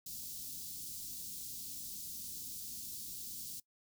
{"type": "band-stop noise", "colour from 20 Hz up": "white", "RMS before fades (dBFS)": -45, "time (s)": [0.06, 3.6], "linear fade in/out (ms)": 5, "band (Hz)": [280, 4200], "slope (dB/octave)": 24, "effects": ["noise-tail reverb RT60 0.1 s tail -21 dB re dry"]}